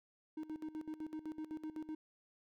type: tone with tremolo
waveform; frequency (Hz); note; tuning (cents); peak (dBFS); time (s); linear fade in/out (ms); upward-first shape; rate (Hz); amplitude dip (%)
triangle; 311.1; D#4; 0; -38; 0.37-1.95; 5; square; 7.9; 80
effects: none